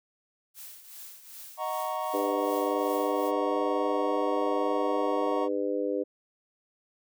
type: noise with tremolo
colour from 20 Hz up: blue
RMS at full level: -43 dBFS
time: 0.54-3.32 s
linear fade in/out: 50 ms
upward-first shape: triangle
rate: 2.6 Hz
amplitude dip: 70%
type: chord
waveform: triangle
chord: D# minor seventh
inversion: none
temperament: equal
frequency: 622.3 / 740 / 932.3 / 1108.7 Hz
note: D#5 / F#5 / A#5 / C#6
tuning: 0 / 0 / 0 / 0 cents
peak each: -33 dBFS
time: 1.57-5.49 s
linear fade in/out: 50 ms
type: harmonic tone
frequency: 100.2 Hz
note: G2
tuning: 38 cents sharp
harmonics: 3 / 4 / 5 / 6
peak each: -32 / -32 / -30 / -39 dBFS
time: 2.13-6.04 s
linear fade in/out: 20 ms
effects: none